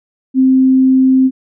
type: tone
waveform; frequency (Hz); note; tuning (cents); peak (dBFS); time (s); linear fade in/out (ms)
sine; 261.6; C4; 0; -6; 0.34-1.31; 50
effects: none